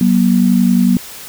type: tone pair together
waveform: sine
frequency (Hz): 187.3 / 238.4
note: F#3 / A#3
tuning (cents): +21 / +39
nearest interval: major third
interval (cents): 418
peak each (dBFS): -11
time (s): 0.01-0.97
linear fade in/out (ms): 2
effects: white hiss -32 dBFS RMS until 1.28 s